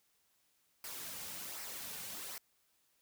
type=noise with flanger; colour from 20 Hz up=white; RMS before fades=-45 dBFS; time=0.84-2.38 s; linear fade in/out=2 ms; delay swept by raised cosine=0.28 to 3.08 ms; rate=1.3 Hz; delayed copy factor=-0.5; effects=white hiss -75 dBFS RMS until 3.01 s